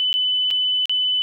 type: tone with dropouts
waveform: sine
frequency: 3005 Hz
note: F#7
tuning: 26 cents sharp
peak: -17 dBFS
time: 0-1.22 s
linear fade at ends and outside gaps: 0 ms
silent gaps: 0.129-0.14 / 0.505-0.51 / 0.856-0.895 s
effects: none